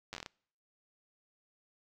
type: slowing click train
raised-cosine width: 0.2 ms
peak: -24 dBFS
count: 8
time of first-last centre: 0.13-0.262 s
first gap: 9 ms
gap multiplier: 1.24
effects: noise-tail reverb RT60 0.6 s tail -26 dB re dry